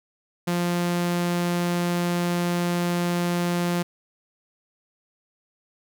sawtooth tone, 174.61 Hz, F3, in tune, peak -18 dBFS, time 0.47-3.83 s, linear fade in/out 10 ms, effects none

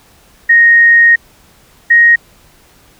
sine tone pair in turn, 1864.7 / 1874.2 Hz, A#6 / A#6, 0 / +9 cents, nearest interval unison, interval 9 cents, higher second, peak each -3 dBFS, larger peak neither, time 0.49-1.16 / 1.9-2.16 s, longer first, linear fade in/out 10 ms, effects pink hiss -46 dBFS RMS until 2.99 s

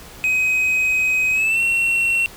triangle tone with pitch glide, 2524 to 2721 Hz, D#7 to F7, +24 to -46 cents, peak -14 dBFS, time 0.24-2.26 s, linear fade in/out 0 ms, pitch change +130 cents, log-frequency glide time 1.32-1.61 s, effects pink hiss -40 dBFS RMS until 2.36 s

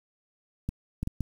clicks, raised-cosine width 5 ms, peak -17 dBFS, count 4, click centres 0.69 / 1.03 / 1.074 / 1.207 s, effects 8-bit

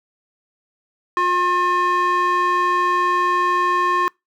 square tone with band-pass filter, 357.4 Hz, F4, 40 cents sharp, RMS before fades -18 dBFS, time 1.17-4.08 s, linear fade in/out 0 ms, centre 1300 Hz, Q 6.6, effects noise-tail reverb RT60 0.2 s tail -26 dB re dry

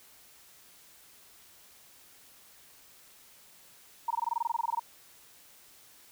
sine tone bursts, 933 Hz, A#5, 1 cent sharp, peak -26 dBFS, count 16, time 4.08-4.796 s, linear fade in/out 5 ms, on 26 ms, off 20 ms, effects white hiss -57 dBFS RMS until 6.11 s

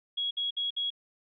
sine tone bursts, 3322 Hz, G#7, in tune, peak -28 dBFS, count 4, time 0.17-0.904 s, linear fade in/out 10 ms, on 140 ms, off 58 ms, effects none

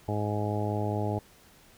harmonic tone, 104.7 Hz, G#2, 15 cents sharp, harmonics 1 / 2 / 3 / 4 / 5 / 6 / 7 / 8, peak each -30 / -36 / -36 / -36 / -40 / -37 / -40 / -37 dBFS, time 0.08-1.19 s, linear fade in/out 5 ms, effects pink hiss -57 dBFS RMS until 1.77 s

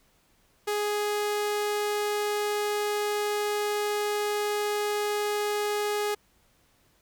sawtooth tone, 415.9 Hz, G#4, 2 cents sharp, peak -22 dBFS, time 0.67-6.15 s, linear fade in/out 10 ms, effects pink hiss -65 dBFS RMS until 7.01 s

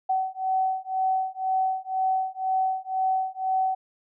sine beating tone pair, 756 / 758 Hz, F#5 / F#5, +37 / +42 cents, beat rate 2 Hz, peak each -26 dBFS, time 0.09-3.75 s, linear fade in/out 10 ms, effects none

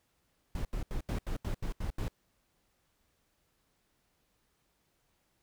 brown noise bursts, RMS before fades -34 dBFS, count 9, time 0.55-2.082 s, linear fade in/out 2 ms, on 100 ms, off 79 ms, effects pink hiss -75 dBFS RMS until 5.42 s

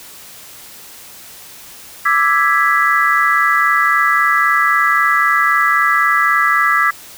sine chord, E dominant seventh, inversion third, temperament equal, 1174.7 / 1318.5 / 1661.2 / 1975.5 Hz, D6 / E6 / G#6 / B6, 0 / 0 / 0 / 0 cents, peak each -16 dBFS, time 2.05-6.91 s, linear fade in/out 10 ms, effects white hiss -37 dBFS RMS until 7.17 s

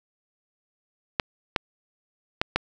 clicks, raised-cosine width 0.3 ms, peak -5 dBFS, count 4, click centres 1.198 / 1.562 / 2.415 / 2.56 s, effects none

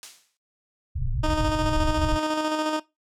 blue noise with exponential decay, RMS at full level -31 dBFS, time 0.03-0.37 s, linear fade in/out 0 ms, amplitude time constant 73 ms
pink low-pass noise, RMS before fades -26 dBFS, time 0.95-2.18 s, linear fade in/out 10 ms, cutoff 140 Hz, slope 96 dB/octave
15% pulse tone with tremolo, 309.1 Hz, D#4, 11 cents flat, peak -16 dBFS, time 1.23-2.8 s, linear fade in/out 10 ms, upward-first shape square, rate 14 Hz, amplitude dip 35%
effects noise-tail reverb RT60 0.2 s tail -19 dB re dry + low-pass 7000 Hz 12 dB/octave

